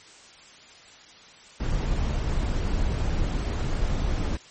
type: noise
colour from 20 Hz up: brown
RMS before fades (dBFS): -25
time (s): 1.6-4.37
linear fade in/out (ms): 5
effects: white hiss -49 dBFS RMS until 4.5 s + MP3 32 kbps